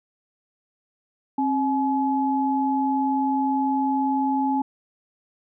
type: tone pair together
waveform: sine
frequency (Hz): 268.1 / 850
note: C4 / G#5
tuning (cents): +42 / +40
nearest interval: octave + minor sixth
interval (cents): 1998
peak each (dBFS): -22 / -23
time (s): 1.38-4.62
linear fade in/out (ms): 5
effects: none